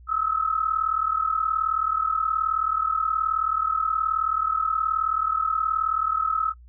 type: tone pair together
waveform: sine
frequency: 1273.2 / 1312 Hz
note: D#6 / E6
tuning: +39 / -9 cents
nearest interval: minor second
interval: 52 cents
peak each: -24 dBFS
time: 0.07-6.54 s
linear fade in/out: 50 ms
effects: noise-tail reverb RT60 0.1 s tail -24 dB re dry + added 60 Hz sine -45 dBFS peak until 6.68 s